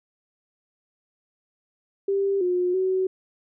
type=tone with pitch steps; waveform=sine; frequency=394.5 / 359.2 / 375.4 Hz; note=G4 / F4 / F#4; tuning=+11 / +49 / +25 cents; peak=-20 dBFS; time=2.08-3.07 s; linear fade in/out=5 ms; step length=330 ms; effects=none